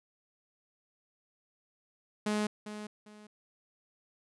sawtooth tone with echo, 210.8 Hz, G#3, 26 cents sharp, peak -25 dBFS, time 2.26-2.47 s, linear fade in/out 5 ms, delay 400 ms, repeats 2, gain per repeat -11 dB, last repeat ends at 3.27 s, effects resampled to 24000 Hz

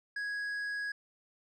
triangle tone with tanh clipping, 1661.2 Hz, G#6, in tune, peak -35 dBFS, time 0.16-0.92 s, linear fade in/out 5 ms, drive 10 dB, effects none

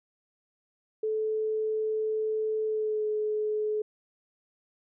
sine tone with pitch glide, 434.7 to 426.5 Hz, A4 to G#4, -21 to +46 cents, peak -26 dBFS, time 1.03-3.82 s, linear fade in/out 5 ms, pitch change -33 cents, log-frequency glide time 2.65-3.07 s, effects none

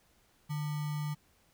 sine tone with sample-and-hold, 150 Hz, D3, 37 cents sharp, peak -32 dBFS, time 0.49-1.15 s, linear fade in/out 20 ms, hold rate 1050 Hz, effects pink hiss -68 dBFS RMS until 1.53 s

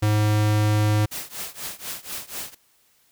square tone, 105.9 Hz, G#2, 34 cents sharp, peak -18 dBFS, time 0.02-1.06 s, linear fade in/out 10 ms
white noise with tremolo, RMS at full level -30 dBFS, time 1.11-2.55 s, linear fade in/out 10 ms, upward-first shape triangle, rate 4.1 Hz, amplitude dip 95%
effects white hiss -62 dBFS RMS until 3.11 s

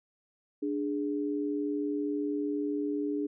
sine tone pair together, 293.7 / 413.9 Hz, D4 / G#4, 0 / -6 cents, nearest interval tritone, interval 594 cents, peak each -30 / -34 dBFS, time 0.62-3.27 s, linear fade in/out 10 ms, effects none

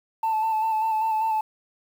sine tone with vibrato, 880 Hz, A5, in tune, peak -19 dBFS, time 0.23-1.41 s, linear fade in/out 5 ms, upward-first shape square, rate 5.1 Hz, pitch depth 22 cents each way, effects tanh soft clip ceiling -19 dBFS + 8-bit

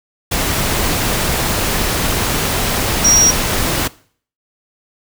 sine tone in noise, 5680 Hz, F8, 28 cents sharp, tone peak -9 dBFS, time 3.04-3.31 s, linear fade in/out 10 ms, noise pink, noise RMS -17 dBFS, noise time 0.31-3.88 s, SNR +5 dB, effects noise-tail reverb RT60 0.5 s tail -20 dB re dry

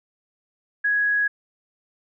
sine tone, 1666 Hz, G#6, 5 cents sharp, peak -18 dBFS, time 0.84-1.28 s, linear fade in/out 10 ms, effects none

